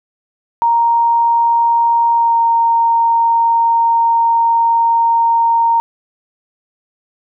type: tone with pitch glide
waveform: sine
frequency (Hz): 932.3 to 924.8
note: A#5 to A#5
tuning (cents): 0 to -14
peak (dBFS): -9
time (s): 0.62-5.8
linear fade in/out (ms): 0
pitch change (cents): -14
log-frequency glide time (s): 2.15-2.39
effects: none